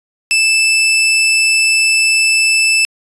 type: tone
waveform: sawtooth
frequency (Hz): 2637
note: E7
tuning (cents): 0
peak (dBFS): -6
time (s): 0.31-2.85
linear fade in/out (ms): 0
effects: resampled to 24000 Hz